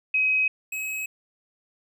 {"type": "tone pair in turn", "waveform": ["sine", "square"], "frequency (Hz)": [2535, 2556], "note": ["D#7", "D#7"], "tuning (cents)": [32, 46], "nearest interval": "unison", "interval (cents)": 14, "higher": "second", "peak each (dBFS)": [-19, -29], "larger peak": "first", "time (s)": [[0.14, 0.48], [0.72, 1.06]], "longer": "neither", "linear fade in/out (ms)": 5, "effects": []}